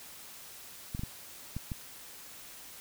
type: clicks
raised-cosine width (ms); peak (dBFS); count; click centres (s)
5; -23; 5; 0.949 / 0.994 / 1.035 / 1.566 / 1.718
effects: white hiss -49 dBFS RMS until 2.8 s